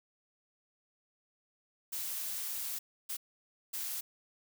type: noise bursts at uneven times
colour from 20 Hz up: blue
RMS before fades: -38 dBFS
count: 3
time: 1.92-2.79 / 3.09-3.17 / 3.73-4.01 s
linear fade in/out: 10 ms
effects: none